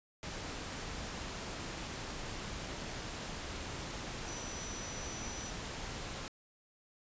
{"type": "tone in noise", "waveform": "sine", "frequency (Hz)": 5920, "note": "F#8", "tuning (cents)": 0, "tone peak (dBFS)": -46, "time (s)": [4.28, 5.5], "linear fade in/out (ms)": 0, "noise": "pink", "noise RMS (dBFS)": -42, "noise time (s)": [0.23, 6.28], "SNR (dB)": -7, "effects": ["resampled to 16000 Hz"]}